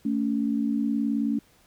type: tone pair together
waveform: sine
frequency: 222.3 / 281.3 Hz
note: A3 / C#4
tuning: +18 / +26 cents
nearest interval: major third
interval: 408 cents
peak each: -25 / -26 dBFS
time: 0.05-1.39 s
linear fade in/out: 5 ms
effects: pink hiss -60 dBFS RMS until 1.66 s